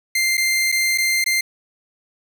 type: tone with dropouts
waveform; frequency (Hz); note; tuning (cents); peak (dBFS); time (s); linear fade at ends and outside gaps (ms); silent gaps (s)
sawtooth; 2093; C7; 0; -13; 0.15-1.41; 5; 0.371-0.377 / 0.718-0.723 / 0.977-0.982 / 1.242-1.261
effects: none

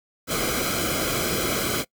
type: noise with comb filter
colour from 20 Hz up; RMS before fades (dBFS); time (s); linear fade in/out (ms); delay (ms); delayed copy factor
pink; -25; 0.27-1.85; 50; 1.1; -0.75
effects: noise-tail reverb RT60 0.1 s tail -23 dB re dry

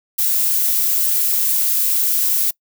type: noise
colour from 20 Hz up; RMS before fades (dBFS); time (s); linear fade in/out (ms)
violet; -17; 0.18-2.51; 10
effects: noise-tail reverb RT60 0.1 s tail -24 dB re dry

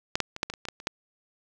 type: clicks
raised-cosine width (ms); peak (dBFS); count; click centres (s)
0.2; -8 / -7 / -19 / -8 / -16 / -21 / -19 / -15 / -26 / -9; 10; 0.155 / 0.203 / 0.364 / 0.431 / 0.5 / 0.538 / 0.653 / 0.686 / 0.801 / 0.871
effects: none

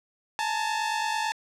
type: tone pair together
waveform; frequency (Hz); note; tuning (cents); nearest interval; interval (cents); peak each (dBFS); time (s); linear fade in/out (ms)
sawtooth; 855 / 904; A5 / A5; -50 / +47; minor second; 97; -25; 0.39-1.32; 0
effects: low-pass 8000 Hz 12 dB/octave

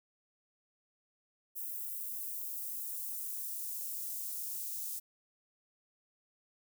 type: noise with high-pass filter sweep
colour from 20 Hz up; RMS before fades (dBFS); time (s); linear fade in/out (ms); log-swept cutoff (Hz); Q
blue; -40; 1.55-5; 20; 11000 to 6200; 0.75
effects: none

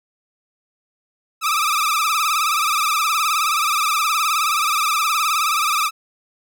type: tone with vibrato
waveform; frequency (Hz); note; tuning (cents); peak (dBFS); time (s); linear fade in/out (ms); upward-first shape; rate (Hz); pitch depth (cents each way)
sawtooth; 1238; D#6; -9; -13; 1.41-5.91; 50; sine; 19; 110
effects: none

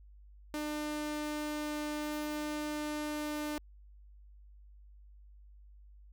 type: tone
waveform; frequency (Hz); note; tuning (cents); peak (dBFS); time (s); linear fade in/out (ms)
sawtooth; 300.1; D4; +38; -31; 0.54-3.58; 0
effects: added 50 Hz sine -53 dBFS peak until 6.12 s

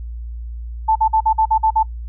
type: tone bursts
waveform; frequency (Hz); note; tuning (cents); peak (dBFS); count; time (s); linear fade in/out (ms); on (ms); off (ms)
sine; 880; A5; 0; -11; 8; 0.88-1.831; 10; 76; 49
effects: noise-tail reverb RT60 0.1 s tail -22 dB re dry + added 58 Hz sine -26 dBFS peak until 2.08 s

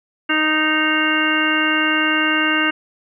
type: harmonic tone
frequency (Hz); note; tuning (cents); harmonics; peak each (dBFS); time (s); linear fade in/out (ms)
310; D#4; -6; 1 / 2 / 3 / 4 / 5 / 6 / 7 / 9; -21 / -30 / -30 / -24 / -20 / -26 / -24 / -21; 0.29-2.71; 10
effects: none

